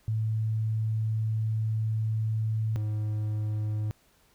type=tone pair in turn; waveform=sine / triangle; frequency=110 / 106.68 Hz; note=A2 / G#2; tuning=0 / +47 cents; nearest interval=minor second; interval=53 cents; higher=first; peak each=-25 dBFS; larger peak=neither; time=0.08-2.76 / 2.76-3.91 s; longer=first; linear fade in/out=0 ms; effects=pink hiss -64 dBFS RMS until 4.34 s